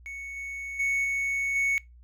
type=tone with level steps; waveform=triangle; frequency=2217 Hz; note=C#7; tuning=in tune; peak=-34 / -32 / -22 / -24 / -21 dBFS; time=0.06-1.78 s; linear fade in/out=0 ms; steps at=0.36 / 0.79 / 1.04 / 1.55 s; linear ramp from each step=10 ms; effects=noise-tail reverb RT60 0.2 s tail -23 dB re dry + added 60 Hz sine -49 dBFS peak until 2.03 s

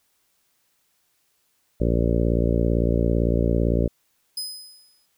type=harmonic tone; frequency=57.8 Hz; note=A#1; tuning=14 cents flat; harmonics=1 / 2 / 3 / 4 / 5 / 6 / 7 / 8 / 9 / 10; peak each=-22 / -25 / -27 / -28 / -29 / -30 / -30 / -31 / -32 / -32 dBFS; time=1.8-3.88 s; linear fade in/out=10 ms
type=tone with exponential decay; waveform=sawtooth; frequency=5030 Hz; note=D#8; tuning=18 cents sharp; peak=-23 dBFS; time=4.37-5.06 s; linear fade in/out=5 ms; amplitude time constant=150 ms
effects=white hiss -68 dBFS RMS until 5.17 s

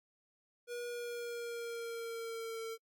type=tone with pitch glide; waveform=square; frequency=481.1 to 451.5 Hz; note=B4 to A4; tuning=-45 to +45 cents; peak=-40 dBFS; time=0.67-2.78 s; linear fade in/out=50 ms; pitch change=-110 cents; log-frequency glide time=0.88-2.62 s; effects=noise-tail reverb RT60 0.1 s tail -26 dB re dry

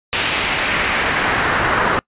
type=noise with band-pass filter sweep; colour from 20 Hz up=brown; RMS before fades=-18 dBFS; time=0.13-1.99 s; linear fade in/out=0 ms; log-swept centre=2900 to 1300 Hz; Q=1.5; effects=noise-tail reverb RT60 0.1 s tail -26 dB re dry + resampled to 8000 Hz

